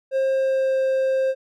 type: tone with pitch glide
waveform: triangle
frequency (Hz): 533 to 529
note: C5 to C5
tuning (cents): +32 to +19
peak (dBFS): -16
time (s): 0.11-1.35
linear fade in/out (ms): 50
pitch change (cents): -13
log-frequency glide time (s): 0.3-0.79
effects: none